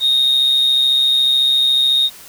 sine tone with amplitude modulation, 3716 Hz, A#7, 6 cents flat, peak -7 dBFS, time 0-2.1 s, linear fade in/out 50 ms, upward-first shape sine, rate 134 Hz, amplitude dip 55%, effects tanh soft clip ceiling -8 dBFS + white hiss -39 dBFS RMS until 2.28 s

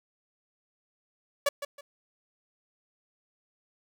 sawtooth tone with echo, 570 Hz, C#5, 48 cents sharp, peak -18 dBFS, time 1.46-1.49 s, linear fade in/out 5 ms, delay 160 ms, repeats 2, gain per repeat -11 dB, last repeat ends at 1.81 s, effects none

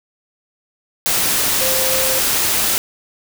sine tone in noise, 523.3 Hz, C5, in tune, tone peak -22 dBFS, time 1.61-2.19 s, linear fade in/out 0 ms, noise white, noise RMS -17 dBFS, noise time 1.06-2.78 s, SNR -8 dB, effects none

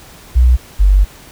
sine tone pair in turn, 61.74 / 48.31 Hz, B1 / G1, 0 / -25 cents, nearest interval major third, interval 425 cents, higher first, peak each -5 dBFS, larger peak neither, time 0.35-0.57 / 0.79-1.05 s, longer second, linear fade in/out 20 ms, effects pink hiss -39 dBFS RMS until 1.31 s

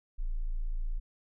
sine tone, 28.02 Hz, A0, 32 cents sharp, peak -29 dBFS, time 0.18-1 s, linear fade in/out 20 ms, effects none

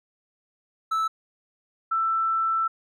triangle / sine tone pair in turn, 1313 / 1329.8 Hz, E6 / E6, -7 / +15 cents, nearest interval unison, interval 22 cents, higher second, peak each -20 / -21 dBFS, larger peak first, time 0.91-1.08 / 1.91-2.68 s, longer second, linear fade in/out 10 ms, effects none

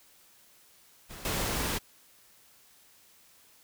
pink noise with level steps, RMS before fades -45 / -31 dBFS, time 1.09-1.79 s, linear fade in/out 20 ms, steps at 1.25 s, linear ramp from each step 2 ms, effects white hiss -60 dBFS RMS until 3.63 s

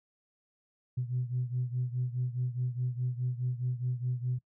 sine beating tone pair, 123.47 / 128.27 Hz, B2 / C3, 0 / -34 cents, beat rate 4.8 Hz, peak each -31 / -34 dBFS, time 0.97-4.39 s, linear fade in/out 10 ms, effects noise-tail reverb RT60 0.1 s tail -22 dB re dry + tanh soft clip ceiling -23 dBFS

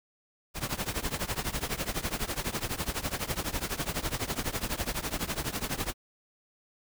pink noise with tremolo, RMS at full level -29 dBFS, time 0.54-5.94 s, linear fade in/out 50 ms, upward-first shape triangle, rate 12 Hz, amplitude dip 95%, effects none

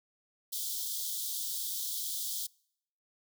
white high-pass noise, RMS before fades -36 dBFS, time 0.52-2.47 s, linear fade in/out 10 ms, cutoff 3200 Hz, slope 96 dB/octave, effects noise-tail reverb RT60 0.7 s tail -26 dB re dry

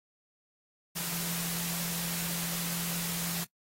sine tone in noise, 170.8 Hz, F3, 38 cents flat, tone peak -39 dBFS, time 0.95-3.45 s, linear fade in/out 20 ms, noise white, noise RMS -35 dBFS, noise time 0.95-3.45 s, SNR -7 dB, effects noise-tail reverb RT60 0.1 s tail -20 dB re dry + AAC 48 kbps

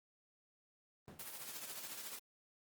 brown noise with exponential decay, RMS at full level -45 dBFS, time 1.08-1.46 s, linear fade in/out 0 ms, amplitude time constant 81 ms
white noise with tremolo, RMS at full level -45 dBFS, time 1.19-2.19 s, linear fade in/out 5 ms, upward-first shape triangle, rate 14 Hz, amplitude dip 60%
effects high-pass 150 Hz 12 dB/octave + Opus 24 kbps

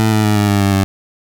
20% pulse tone with pitch steps, 110 / 107.74 / 105.52 / 103.35 / 101.22 / 99.14 / 97.1 Hz, A2 / A2 / G#2 / G#2 / G#2 / G2 / G2, 0 / -36 / +28 / -8 / -44 / +20 / -16 cents, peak -6 dBFS, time 0-0.84 s, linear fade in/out 0 ms, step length 120 ms, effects none

